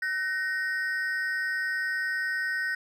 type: ring-modulated tone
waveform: triangle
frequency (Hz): 1690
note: G#6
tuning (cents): +30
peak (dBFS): -22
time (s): 0.02-2.75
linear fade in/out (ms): 5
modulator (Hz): 175
effects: none